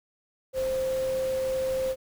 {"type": "tone in noise", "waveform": "sine", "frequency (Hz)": 524, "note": "C5", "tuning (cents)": 2, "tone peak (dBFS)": -25, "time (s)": [0.53, 1.96], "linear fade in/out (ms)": 50, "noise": "pink", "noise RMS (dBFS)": -41, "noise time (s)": [0.53, 1.96], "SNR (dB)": 13, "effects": []}